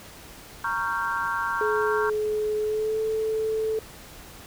sine chord, G half-diminished seventh, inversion first, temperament equal with one note detuned, 932.3 / 1108.7 / 1381.7 / 1568 Hz, Bb5 / Db6 / F6 / G6, 0 / 0 / -19 / 0 cents, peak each -30 dBFS, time 0.64-2.1 s, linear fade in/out 5 ms
sine tone with pitch glide, 426.1 to 438.6 Hz, G#4 to A4, +44 to -6 cents, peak -23 dBFS, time 1.61-3.79 s, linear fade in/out 2 ms, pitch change +50 cents, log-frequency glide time 2.62-3 s
effects pink hiss -45 dBFS RMS until 4.46 s

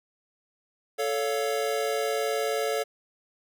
square chord, A augmented, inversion none, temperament equal with one note detuned, 440 / 559.5 / 698.5 Hz, A4 / C#5 / E#5, 0 / +16 / 0 cents, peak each -29 / -31 / -33 dBFS, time 0.98-2.84 s, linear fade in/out 20 ms, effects none

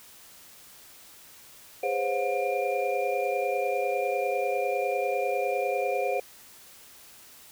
sine tone cluster, 407.7 / 509 / 539 / 718 / 2393 Hz, G#4 / C5 / C#5 / F5 / D7, -32 / -48 / -49 / +48 / +32 cents, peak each -32 / -31 / -30 / -30 / -36 dBFS, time 1.83-6.2 s, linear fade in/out 5 ms, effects white hiss -51 dBFS RMS until 7.51 s

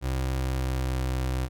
30% pulse tone with pitch glide, 65.41 to 64.29 Hz, C2 to C2, 0 to -30 cents, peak -23 dBFS, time 0.01-1.49 s, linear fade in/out 50 ms, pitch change -30 cents, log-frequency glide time 0.21-1.04 s, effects none

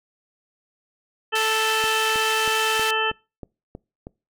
harmonic tone, 440 Hz, A4, in tune, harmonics 1 / 2 / 3 / 4 / 6 / 7, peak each -27 / -27 / -27 / -27 / -27 / -27 dBFS, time 1.32-3.12 s, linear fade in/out 20 ms
pink band-pass noise, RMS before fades -30 dBFS, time 1.35-2.91 s, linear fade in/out 5 ms, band 2100 to 10000 Hz, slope 12 dB/octave
click train, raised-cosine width 2 ms, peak -22 dBFS, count 8, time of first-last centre 1.84-4.069 s, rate 3.14 Hz
effects noise-tail reverb RT60 0.3 s tail -25 dB re dry

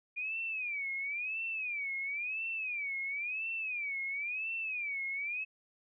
sine tone with vibrato, 2411 Hz, D7, 45 cents sharp, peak -34 dBFS, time 0.16-5.45 s, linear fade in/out 20 ms, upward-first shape sine, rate 0.97 Hz, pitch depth 190 cents each way, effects none

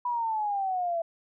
sine exponential sweep, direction down, 987.8 to 661 Hz, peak -26 dBFS, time 0.05-1.02 s, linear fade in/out 5 ms, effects none

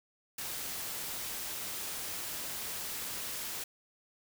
white noise, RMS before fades -39 dBFS, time 0.38-3.64 s, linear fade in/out 5 ms, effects none

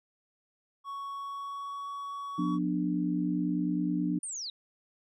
triangle tone with pitch glide, 1113 to 1124 Hz, C#6 to C#6, +7 to +24 cents, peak -34 dBFS, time 0.84-2.59 s, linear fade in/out 50 ms, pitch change +17 cents, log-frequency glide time 1.12-1.85 s
sine chord, B diminished, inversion second, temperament just, 177.8 / 246.9 / 296.3 Hz, F3 / B3 / D4, +31 / 0 / +15 cents, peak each -31 / -34 / -30 dBFS, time 2.38-4.19 s, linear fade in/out 10 ms
sine linear sweep, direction down, 9360 to 3716 Hz, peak -35 dBFS, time 4.23-4.5 s, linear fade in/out 2 ms
effects none

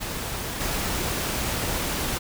pink noise with level steps, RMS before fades -31 / -27 dBFS, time 0-2.19 s, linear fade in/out 20 ms, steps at 0.6 s, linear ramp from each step 10 ms, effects none

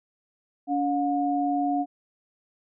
sine tone pair together, 284.9 / 718 Hz, C#4 / F5, +48 / +48 cents, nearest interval octave + major third, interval 1600 cents, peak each -25 dBFS, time 0.67-1.86 s, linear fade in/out 50 ms, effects none

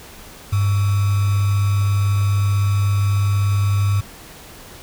sine tone with sample-and-hold, 100 Hz, G2, 35 cents sharp, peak -14 dBFS, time 0.52-4.01 s, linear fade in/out 10 ms, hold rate 1225 Hz, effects pink hiss -40 dBFS RMS until 4.82 s

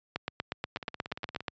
two click trains, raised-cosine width 0.3 ms, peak -23 / -15 dBFS, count 12 / 12, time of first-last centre 0.77-1.406 / 0.16-1.482 s, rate 17.3 / 8.32 Hz, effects high-pass 80 Hz 12 dB/octave + resampled to 16000 Hz

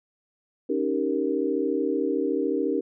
sine chord, Eb dominant seventh, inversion third, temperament equal, 277.2 / 311.1 / 392 / 466.2 Hz, Db4 / Eb4 / G4 / Bb4, 0 / 0 / 0 / 0 cents, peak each -28 dBFS, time 0.69-2.81 s, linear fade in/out 10 ms, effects none

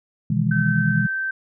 sine chord, E major seventh, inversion second, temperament just, 123.61 / 154.51 / 164.81 / 206 Hz, B2 / D#3 / E3 / G#3, +2 / -12 / 0 / -14 cents, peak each -23 dBFS, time 0.3-1.07 s, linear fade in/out 5 ms
sine tone with pitch glide, 1540 to 1554.3 Hz, G6 to G6, -31 to -15 cents, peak -22 dBFS, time 0.51-1.31 s, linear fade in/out 5 ms, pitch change +16 cents, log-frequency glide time 0.63-1.16 s
effects none

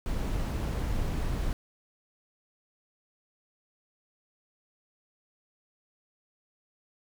brown noise, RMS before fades -30 dBFS, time 0.06-1.53 s, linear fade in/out 0 ms, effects none

